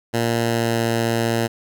10% pulse tone with pitch glide, 116.54 to 115.47 Hz, A#2 to A#2, 0 to -16 cents, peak -10 dBFS, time 0.13-1.48 s, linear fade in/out 20 ms, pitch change -16 cents, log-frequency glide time 0.34-0.81 s, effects none

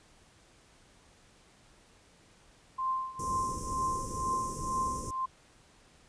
sine tone with tremolo, 1046.5 Hz, C6, in tune, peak -27 dBFS, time 2.78-5.26 s, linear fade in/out 10 ms, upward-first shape triangle, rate 2.1 Hz, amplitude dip 90%
pink band-stop noise, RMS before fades -39 dBFS, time 3.19-5.11 s, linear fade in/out 5 ms, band 550 to 5400 Hz, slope 96 dB/octave
effects pink hiss -61 dBFS RMS until 6.08 s + resampled to 22050 Hz

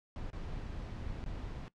brown noise with dropouts, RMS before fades -41 dBFS, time 0.16-1.68 s, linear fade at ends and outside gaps 0 ms, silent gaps 0.302-0.331 / 0.974-0.978 / 1.24-1.262 s, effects noise-tail reverb RT60 0.1 s tail -19 dB re dry + low-pass 5000 Hz 12 dB/octave

